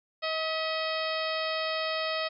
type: harmonic tone with a mistuned harmonic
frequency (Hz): 635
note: D#5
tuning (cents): +35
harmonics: 1 / 2 / 3 / 4 / 5 / 6 / 7 / 8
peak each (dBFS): -32 / -35 / -37 / -38 / -39 / -40 / -40 / -41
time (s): 0.22-2.29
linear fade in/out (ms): 20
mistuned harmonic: 3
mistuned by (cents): +38
effects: none